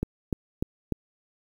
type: click train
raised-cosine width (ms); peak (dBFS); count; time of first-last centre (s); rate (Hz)
3; -13; 4; 0.03-0.923; 3.36
effects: 8-bit